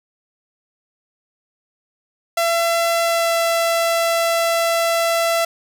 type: tone with pitch glide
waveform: sawtooth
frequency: 674 to 670.1 Hz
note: E5 to E5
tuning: +38 to +28 cents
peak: -12 dBFS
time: 2.37-5.45 s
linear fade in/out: 5 ms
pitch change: -10 cents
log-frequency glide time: 3.02-3.33 s
effects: none